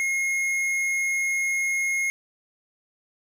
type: tone with tanh clipping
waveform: sine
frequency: 2153 Hz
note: C7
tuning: 49 cents sharp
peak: -24 dBFS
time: 0-2.1 s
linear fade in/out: 0 ms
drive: 12 dB
effects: none